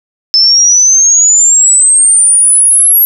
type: exponential sweep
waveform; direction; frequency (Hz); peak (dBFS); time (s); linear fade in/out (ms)
sine; up; 5240 to 11630; -3; 0.34-3.05; 0
effects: none